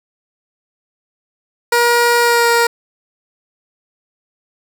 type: tone with pitch glide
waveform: 15% pulse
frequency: 475.9 to 469.3 Hz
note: A#4 to A#4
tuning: +36 to +12 cents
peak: -4 dBFS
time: 1.72-2.67 s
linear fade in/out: 5 ms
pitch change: -24 cents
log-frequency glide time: 2.2-2.49 s
effects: none